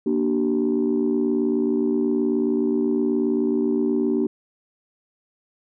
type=tone cluster; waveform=sine; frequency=235.9 / 294.8 / 382.4 Hz; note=A#3 / D4 / G4; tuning=+21 / +7 / -43 cents; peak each=-22 dBFS; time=0.06-4.27 s; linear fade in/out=5 ms; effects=tanh soft clip ceiling -12 dBFS